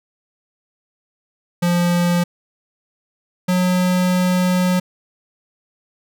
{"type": "tone pair in turn", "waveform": "square", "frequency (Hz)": [174.61, 181.73], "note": ["F3", "F#3"], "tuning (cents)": [0, -31], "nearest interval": "minor second", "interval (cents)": 69, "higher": "second", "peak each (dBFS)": [-15, -15], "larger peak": "neither", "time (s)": [[1.62, 2.24], [3.48, 4.8]], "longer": "second", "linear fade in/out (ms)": 10, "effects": []}